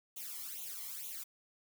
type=noise with flanger; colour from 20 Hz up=blue; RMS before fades=-44 dBFS; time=0.16-1.24 s; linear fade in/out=10 ms; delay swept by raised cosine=0.29 to 0.98 ms; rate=2.2 Hz; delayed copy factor=+1; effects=none